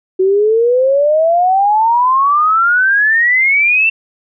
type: exponential sweep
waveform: sine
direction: up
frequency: 369.9 to 2704 Hz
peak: -8 dBFS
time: 0.19-3.9 s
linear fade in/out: 10 ms
effects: none